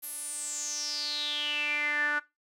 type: tone with band-pass filter sweep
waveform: sawtooth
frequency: 295.3 Hz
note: D4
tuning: 10 cents sharp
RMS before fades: -32 dBFS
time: 0.02-2.2 s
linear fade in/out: 20 ms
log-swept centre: 12000 to 1500 Hz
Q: 8.7
effects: noise-tail reverb RT60 0.2 s tail -18 dB re dry